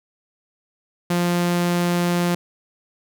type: tone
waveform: sawtooth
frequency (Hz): 174.8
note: F3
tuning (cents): +2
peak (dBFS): -14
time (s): 1.1-2.35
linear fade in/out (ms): 5
effects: none